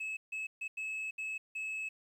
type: tone bursts at uneven times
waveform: sine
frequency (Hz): 2590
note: E7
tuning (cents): -31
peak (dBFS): -33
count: 6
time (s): 0-0.17 / 0.32-0.47 / 0.61-0.68 / 0.77-1.11 / 1.18-1.38 / 1.55-1.89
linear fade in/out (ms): 10
effects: tanh soft clip ceiling -35 dBFS + 11-bit